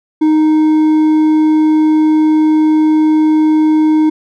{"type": "tone with hard clipping", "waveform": "triangle", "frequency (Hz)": 310.2, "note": "D#4", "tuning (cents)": -5, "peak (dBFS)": -8, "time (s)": [0.21, 4.1], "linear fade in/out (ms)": 10, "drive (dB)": 7, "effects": []}